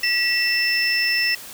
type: tone cluster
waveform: sine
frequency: 1942 / 2668 / 5320 Hz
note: B6 / E7 / E8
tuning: -30 / +20 / +15 cents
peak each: -22 dBFS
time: 0.03-1.35 s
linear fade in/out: 5 ms
effects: white hiss -38 dBFS RMS until 1.53 s